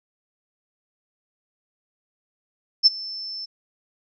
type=tone with ADSR envelope; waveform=sine; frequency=5300 Hz; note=E8; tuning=9 cents sharp; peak=-8 dBFS; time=2.83-3.46 s; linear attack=33 ms; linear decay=24 ms; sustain=-22 dB; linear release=16 ms; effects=none